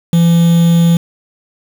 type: tone with quantisation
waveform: triangle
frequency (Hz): 168.9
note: E3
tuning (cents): +42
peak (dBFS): -4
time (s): 0.13-0.97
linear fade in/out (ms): 2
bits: 4
effects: none